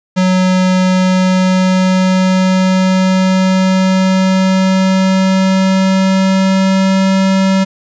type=tone with pitch glide; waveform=square; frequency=185 to 191.52 Hz; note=F#3 to G3; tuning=0 to -40 cents; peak=-9 dBFS; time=0.16-7.65 s; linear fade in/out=20 ms; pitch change=+60 cents; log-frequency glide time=0.76-7.13 s; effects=resampled to 16000 Hz + 8-bit